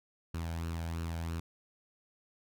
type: tone with flanger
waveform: sawtooth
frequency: 83 Hz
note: E2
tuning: 12 cents sharp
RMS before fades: -37 dBFS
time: 0.34-1.4 s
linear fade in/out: 5 ms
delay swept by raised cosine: 0.71 to 1.32 ms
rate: 3 Hz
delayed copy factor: +0.55
effects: none